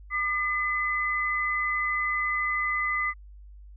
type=tone pair together; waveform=sine; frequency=1202.3 / 2022 Hz; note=D6 / B6; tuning=+40 / +40 cents; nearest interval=major sixth; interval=900 cents; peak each=-29 / -26 dBFS; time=0.1-3.14 s; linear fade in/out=50 ms; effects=added 50 Hz sine -44 dBFS peak until 3.76 s